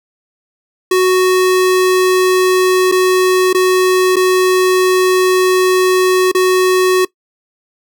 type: tone with dropouts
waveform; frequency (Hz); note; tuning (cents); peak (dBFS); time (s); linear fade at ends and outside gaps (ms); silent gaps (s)
square; 370; F#4; 0; -9; 0.91-7.05; 5; 2.916-2.921 / 3.53-3.546 / 4.159-4.165 / 6.316-6.348
effects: noise-tail reverb RT60 0.1 s tail -20 dB re dry